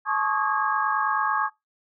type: tone cluster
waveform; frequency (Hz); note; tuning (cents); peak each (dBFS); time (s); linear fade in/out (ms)
sine; 860 / 1088 / 1137 / 1248 / 1638; A5 / C#6 / C#6 / D#6 / G#6; -40 / -33 / +44 / +5 / -24; -28; 0.05-1.5; 50
effects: noise-tail reverb RT60 0.2 s tail -23 dB re dry